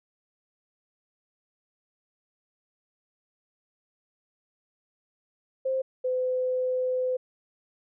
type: tone pair in turn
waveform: sine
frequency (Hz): 526 / 508.7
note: C5 / C5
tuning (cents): +9 / -49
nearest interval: minor second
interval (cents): 58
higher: first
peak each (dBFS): -24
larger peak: neither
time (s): 5.65-5.82 / 6.04-7.17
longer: second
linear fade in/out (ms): 10
effects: none